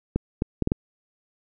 clicks, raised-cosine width 3 ms, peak -9 dBFS, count 5, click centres 0.16 / 0.421 / 0.623 / 0.674 / 0.719 s, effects none

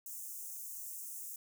white high-pass noise, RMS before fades -45 dBFS, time 0.06-1.36 s, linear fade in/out 2 ms, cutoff 6300 Hz, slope 48 dB/octave, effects none

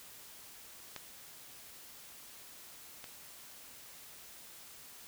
clicks, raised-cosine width 0.2 ms, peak -24 / -28 dBFS, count 2, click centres 0.963 / 3.042 s, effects white hiss -53 dBFS RMS until 5.07 s

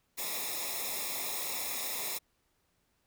white noise with comb filter, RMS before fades -36 dBFS, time 0.17-2.19 s, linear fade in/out 20 ms, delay 0.66 ms, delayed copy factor -0.85, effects pink hiss -75 dBFS RMS until 3.06 s

